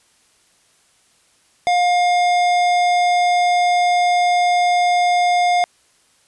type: tone with tanh clipping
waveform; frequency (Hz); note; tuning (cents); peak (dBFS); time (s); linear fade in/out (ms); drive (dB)
sine; 710; F5; +28; -15; 1.67-5.64; 0; 17
effects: white hiss -57 dBFS RMS until 6.27 s + resampled to 24000 Hz